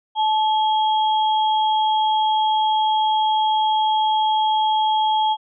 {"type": "tone pair together", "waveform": "sine", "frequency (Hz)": [866, 3270], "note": ["A5", "G#7"], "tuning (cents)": [-28, -28], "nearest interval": "octave + major seventh", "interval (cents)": 2300, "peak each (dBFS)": [-16, -26], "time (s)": [0.15, 5.37], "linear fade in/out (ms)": 50, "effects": []}